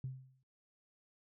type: tone with exponential decay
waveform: sine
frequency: 130.81 Hz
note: C3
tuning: in tune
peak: -35 dBFS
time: 0.04-0.43 s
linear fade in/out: 2 ms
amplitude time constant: 84 ms
effects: noise-tail reverb RT60 0.2 s tail -24 dB re dry + tanh soft clip ceiling -32 dBFS